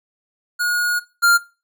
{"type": "tone pair in turn", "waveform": "square", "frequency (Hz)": [1443, 1397.9], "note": ["F#6", "F6"], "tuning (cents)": [-44, 1], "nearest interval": "minor second", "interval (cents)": 55, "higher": "first", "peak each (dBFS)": [-18, -12], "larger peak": "second", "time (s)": [[0.59, 1], [1.22, 1.38]], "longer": "first", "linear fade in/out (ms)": 20, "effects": ["noise-tail reverb RT60 0.3 s tail -18 dB re dry"]}